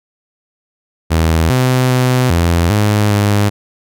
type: tone with pitch steps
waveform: sawtooth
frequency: 81.1 / 127.8 / 126.9 / 85.1 / 104.6 / 102.7 Hz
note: E2 / C3 / B2 / F2 / G#2 / G#2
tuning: -28 / -40 / +47 / -44 / +13 / -19 cents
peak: -6 dBFS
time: 1.1-3.5 s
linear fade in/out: 20 ms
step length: 400 ms
effects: none